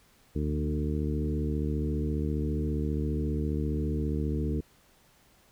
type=harmonic tone with a mistuned harmonic; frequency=74.8 Hz; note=D2; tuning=32 cents sharp; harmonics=1 / 2 / 3 / 4 / 5 / 6; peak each=-30 / -33 / -35 / -35 / -39 / -39 dBFS; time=0.35-4.61 s; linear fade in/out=10 ms; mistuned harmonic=2; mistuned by=+18 cents; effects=pink hiss -62 dBFS RMS until 5.51 s